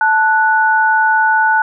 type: tone pair together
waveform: sine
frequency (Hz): 877.6 / 1476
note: A5 / F#6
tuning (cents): -5 / -5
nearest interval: major sixth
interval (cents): 900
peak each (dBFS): -12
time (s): 0.01-1.62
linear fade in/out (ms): 2
effects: none